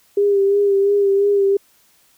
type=tone with vibrato; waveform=sine; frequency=399.9 Hz; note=G4; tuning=35 cents sharp; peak=-12 dBFS; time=0.17-1.57 s; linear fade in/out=5 ms; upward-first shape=sine; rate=2.9 Hz; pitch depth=32 cents each way; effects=white hiss -56 dBFS RMS until 2.17 s